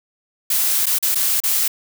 blue noise with dropouts, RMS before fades -18 dBFS, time 0.5-1.68 s, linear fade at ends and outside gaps 5 ms, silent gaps 0.858-0.866 / 0.987-1.026 / 1.147-1.155 / 1.403-1.436 s, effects none

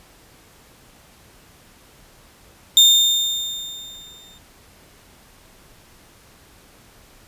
35% pulse tone with exponential decay, 3631 Hz, A#7, 46 cents flat, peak -5 dBFS, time 2.77-4.38 s, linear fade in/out 1 ms, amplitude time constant 350 ms, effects pink hiss -50 dBFS RMS until 7.27 s + resampled to 32000 Hz

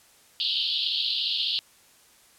pink band-pass noise, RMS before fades -27 dBFS, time 0.4-1.59 s, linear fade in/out 0 ms, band 2900 to 4600 Hz, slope 96 dB/octave, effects white hiss -57 dBFS RMS until 2.38 s + low-pass 12000 Hz 12 dB/octave

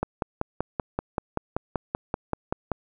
click train, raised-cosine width 1 ms, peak -11 dBFS, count 15, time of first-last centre 0.03-2.717 s, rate 5.21 Hz, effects none

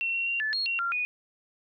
sine tone with pitch steps, 2717 / 2734 / 2762 / 1738 / 4274 / 2743 / 1383 / 2471 Hz, F7 / F7 / F7 / A6 / C8 / F7 / F6 / D#7, -48 / -37 / -20 / -22 / +36 / -32 / -17 / -13 cents, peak -26 dBFS, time 0.01-1.05 s, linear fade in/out 0 ms, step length 130 ms, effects none

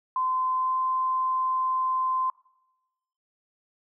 sine tone with pitch glide, 1030 to 1036 Hz, C6 to C6, -28 to -17 cents, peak -23 dBFS, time 0.16-2.3 s, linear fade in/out 2 ms, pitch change +11 cents, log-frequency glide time 0.55-0.76 s, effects noise-tail reverb RT60 1.0 s tail -23 dB re dry

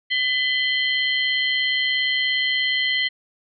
sine tone cluster, 2009 / 3070 / 3207 / 4181 Hz, B6 / G7 / G7 / C8, +29 / -37 / +39 / -2 cents, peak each -21 / -25 / -28 / -29 dBFS, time 0.1-3.09 s, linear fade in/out 20 ms, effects none

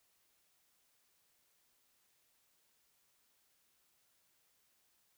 silence, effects white hiss -75 dBFS RMS until 5.17 s

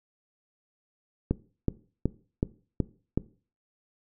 click train, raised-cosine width 3 ms, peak -11 dBFS, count 6, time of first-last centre 1.31-3.176 s, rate 2.68 Hz, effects noise-tail reverb RT60 0.4 s tail -19 dB re dry

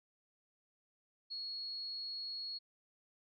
sine tone, 4329 Hz, C#8, 42 cents flat, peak -40 dBFS, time 1.3-2.59 s, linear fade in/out 20 ms, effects none

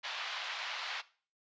white band-pass noise, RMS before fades -40 dBFS, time 0.03-1.02 s, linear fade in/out 20 ms, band 730 to 3900 Hz, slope 24 dB/octave, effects noise-tail reverb RT60 0.4 s tail -18 dB re dry + resampled to 16000 Hz

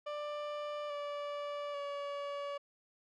30% pulse tone with pitch steps, 591 / 580.2 / 569.6 Hz, D5 / D5 / C#5, +11 / -21 / +47 cents, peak -35 dBFS, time 0.06-2.58 s, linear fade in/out 10 ms, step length 840 ms, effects low-pass 3000 Hz 12 dB/octave

